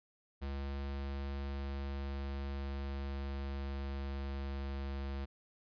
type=tone with pitch glide; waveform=square; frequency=69.3 to 68.74 Hz; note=C#2 to C#2; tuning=0 to -14 cents; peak=-38 dBFS; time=0.41-5.26 s; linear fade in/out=20 ms; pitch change=-14 cents; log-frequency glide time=1.55-4.87 s; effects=resampled to 11025 Hz